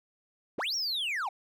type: linear two-way sweep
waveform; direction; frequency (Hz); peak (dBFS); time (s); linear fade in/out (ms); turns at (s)
triangle; up then down; 120 to 5720 to 706; -28; 0.58-1.29; 5; 0.75
effects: none